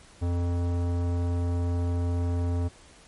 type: tone with tanh clipping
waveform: sine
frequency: 87.1 Hz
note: F2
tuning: 4 cents flat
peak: -26 dBFS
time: 0.21-2.69 s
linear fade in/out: 20 ms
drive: 18 dB
effects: pink hiss -53 dBFS RMS until 3.07 s + MP3 48 kbps